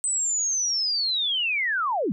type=linear sweep; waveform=sine; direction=down; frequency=8190 to 162.9 Hz; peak=-22 dBFS; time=0.04-2.12 s; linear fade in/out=0 ms; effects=none